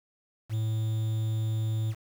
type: tone with quantisation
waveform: triangle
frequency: 110 Hz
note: A2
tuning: in tune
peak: -24 dBFS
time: 0.49-1.95 s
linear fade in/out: 50 ms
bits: 8
effects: none